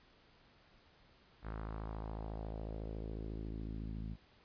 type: tone with low-pass filter sweep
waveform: sawtooth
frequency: 54 Hz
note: A1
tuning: 32 cents flat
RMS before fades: -43 dBFS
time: 1.42-4.17 s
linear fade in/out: 50 ms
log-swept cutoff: 1500 to 200 Hz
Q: 2
effects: pink hiss -66 dBFS RMS until 4.44 s + resampled to 11025 Hz